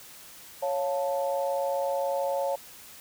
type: chord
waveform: sine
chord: Db augmented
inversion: none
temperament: equal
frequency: 554.4 / 698.5 / 880 Hz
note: Db5 / F5 / A5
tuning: 0 / 0 / 0 cents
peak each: -27 / -33 / -33 dBFS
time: 0.62-2.56 s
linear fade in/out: 10 ms
effects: white hiss -48 dBFS RMS until 3 s